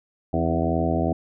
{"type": "harmonic tone with a mistuned harmonic", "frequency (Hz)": 82.41, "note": "E2", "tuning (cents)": 0, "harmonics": [1, 2, 3, 4, 5, 6, 7, 8, 9], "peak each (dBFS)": [-27, -27, -27, -28, -32, -33, -33, -28, -30], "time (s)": [0.33, 1.13], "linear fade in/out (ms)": 5, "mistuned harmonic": 3, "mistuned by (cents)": 48, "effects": []}